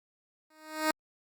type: tone with exponential growth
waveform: 10% pulse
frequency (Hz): 311.3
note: D#4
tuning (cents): +1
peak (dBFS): -15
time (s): 0.5-0.91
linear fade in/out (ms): 5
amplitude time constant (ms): 88
effects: Opus 48 kbps

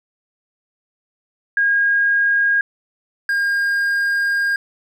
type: tone pair in turn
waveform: sine / triangle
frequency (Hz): 1629 / 1615.9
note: G#6 / G#6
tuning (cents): -34 / -48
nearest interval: unison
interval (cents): 14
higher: first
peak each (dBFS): -13 / -14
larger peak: first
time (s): 1.57-2.61 / 3.29-4.56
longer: second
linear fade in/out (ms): 2
effects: none

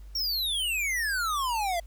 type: exponential sweep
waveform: square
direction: down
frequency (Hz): 5630 to 662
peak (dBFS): -27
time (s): 0.15-1.8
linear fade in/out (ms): 5
effects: added 50 Hz sine -42 dBFS peak until 1.86 s + pink hiss -63 dBFS RMS until 1.86 s

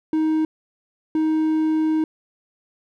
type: tone pair in turn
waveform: triangle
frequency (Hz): 314 / 314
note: D#4 / D#4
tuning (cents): +16 / +16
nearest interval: unison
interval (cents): 0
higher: neither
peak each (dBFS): -15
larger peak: neither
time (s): 0.13-0.45 / 1.15-2.04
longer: second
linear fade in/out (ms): 2
effects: none

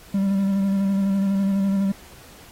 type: tone with vibrato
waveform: triangle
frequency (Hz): 196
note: G3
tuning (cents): 0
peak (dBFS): -16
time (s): 0.14-1.92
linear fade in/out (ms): 5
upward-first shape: square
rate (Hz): 12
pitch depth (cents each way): 20
effects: pink hiss -47 dBFS RMS until 2.51 s + AAC 48 kbps

